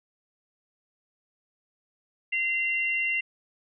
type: tone pair together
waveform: sine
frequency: 2070 / 2755 Hz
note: C7 / F7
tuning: -19 / -24 cents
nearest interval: perfect fourth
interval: 495 cents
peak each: -27 dBFS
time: 2.32-3.21 s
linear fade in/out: 10 ms
effects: none

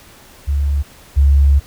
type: tone pair in turn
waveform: sine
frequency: 71 / 70.02 Hz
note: C#2 / C#2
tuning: +42 / +18 cents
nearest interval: unison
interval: 24 cents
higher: first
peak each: -13 / -7 dBFS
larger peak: second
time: 0.47-0.83 / 1.16-1.6 s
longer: second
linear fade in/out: 20 ms
effects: pink hiss -43 dBFS RMS until 1.66 s

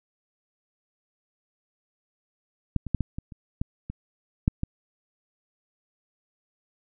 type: clicks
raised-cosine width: 5 ms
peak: -10 / -21 / -10 / -13 / -20 / -29 / -14 / -21 / -7 / -14 dBFS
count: 10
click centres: 2.763 / 2.867 / 2.947 / 3.007 / 3.185 / 3.322 / 3.615 / 3.9 / 4.479 / 4.634 s
effects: none

